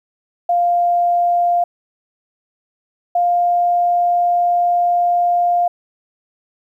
sine tone pair in turn, 699 / 702 Hz, F5 / F5, +1 / +9 cents, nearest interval unison, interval 8 cents, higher second, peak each -12 dBFS, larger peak neither, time 0.49-1.64 / 3.15-5.68 s, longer second, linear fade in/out 5 ms, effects 9-bit

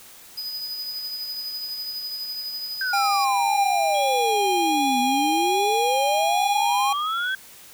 square tone with tremolo, 4978 Hz, D#8, in tune, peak -28 dBFS, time 0.37-3.25 s, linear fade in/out 10 ms, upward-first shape sine, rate 12 Hz, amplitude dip 35%
sine exponential two-way sweep, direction down then up, 1581 to 244.7 to 1581 Hz, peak -23 dBFS, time 2.81-7.35 s, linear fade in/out 2 ms, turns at 5 s
square tone with pitch glide, 800 to 813.5 Hz, G5 to G#5, +35 to -36 cents, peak -21 dBFS, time 2.93-6.93 s, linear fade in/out 5 ms, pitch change +29 cents, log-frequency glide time 3.98-4.41 s
sine tone with vibrato, 3280 Hz, G#7, 22 cents flat, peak -31 dBFS, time 3.94-7.35 s, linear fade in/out 10 ms, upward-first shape sine, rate 1.3 Hz, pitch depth 49 cents each way
effects white hiss -46 dBFS RMS until 7.73 s

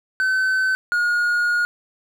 triangle tone pair in turn, 1526 / 1436.2 Hz, G6 / F6, -47 / +48 cents, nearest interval minor second, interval 105 cents, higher first, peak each -15 dBFS, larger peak neither, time 0.2-0.75 / 0.92-1.65 s, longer second, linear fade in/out 0 ms, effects none

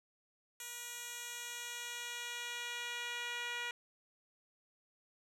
10% pulse tone with band-pass filter sweep, 480 Hz, B4, 49 cents flat, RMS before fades -43 dBFS, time 0.6-3.71 s, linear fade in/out 2 ms, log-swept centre 8800 to 2600 Hz, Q 0.82, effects none

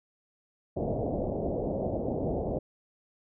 white low-pass noise, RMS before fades -31 dBFS, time 0.76-2.59 s, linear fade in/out 10 ms, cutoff 680 Hz, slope 48 dB/octave, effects none

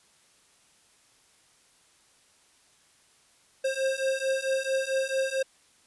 square beating tone pair, 530 / 534.5 Hz, C5 / C5, +22 / +37 cents, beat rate 4.5 Hz, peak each -30 / -29 dBFS, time 3.64-5.43 s, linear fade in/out 10 ms, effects white hiss -62 dBFS RMS until 5.86 s + resampled to 24000 Hz

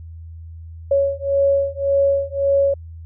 sine beating tone pair, 554.4 / 556.2 Hz, C#5 / C#5, 0 / +6 cents, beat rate 1.8 Hz, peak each -18 dBFS, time 0.91-2.74 s, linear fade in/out 5 ms, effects added 82 Hz sine -33 dBFS peak until 3.05 s

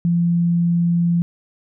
sine tone, 171.4 Hz, F3, 32 cents flat, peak -14 dBFS, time 0.05-1.22 s, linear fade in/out 0 ms, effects none

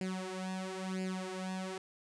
sawtooth tone with flanger, 187.3 Hz, F#3, 21 cents sharp, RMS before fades -39 dBFS, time 0.01-1.78 s, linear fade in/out 2 ms, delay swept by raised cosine 0.41 to 4.21 ms, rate 0.99 Hz, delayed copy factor +0.8, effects resampled to 22050 Hz + 12-bit

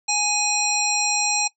harmonic tone with a mistuned harmonic, 833 Hz, G#5, 5 cents sharp, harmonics 1 / 3 / 5 / 7 / 9, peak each -26 / -26 / -26 / -26 / -26 dBFS, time 0.08-1.48 s, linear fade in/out 10 ms, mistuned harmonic 7, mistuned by -40 cents, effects noise-tail reverb RT60 0.1 s tail -18 dB re dry

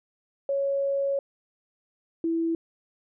sine tone pair in turn, 554.4 / 330.2 Hz, C#5 / E4, 0 / +3 cents, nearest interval major sixth, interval 897 cents, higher first, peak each -23 dBFS, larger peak neither, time 0.49-1.19 / 2.24-2.55 s, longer first, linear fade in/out 2 ms, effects none

